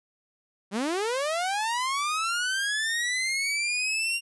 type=linear sweep; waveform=sawtooth; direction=up; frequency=185 to 2794 Hz; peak=-22 dBFS; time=0.71-4.21 s; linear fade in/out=50 ms; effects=resampled to 24000 Hz